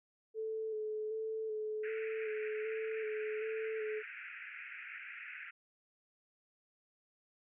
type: tone with vibrato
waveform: sine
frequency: 435.1 Hz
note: A4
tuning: 19 cents flat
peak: -36 dBFS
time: 0.34-4.03 s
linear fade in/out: 50 ms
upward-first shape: square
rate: 1.3 Hz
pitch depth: 20 cents each way
type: band-pass noise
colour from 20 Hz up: white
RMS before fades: -48 dBFS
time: 1.83-5.51 s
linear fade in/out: 10 ms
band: 1400 to 2600 Hz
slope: 96 dB/octave
effects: none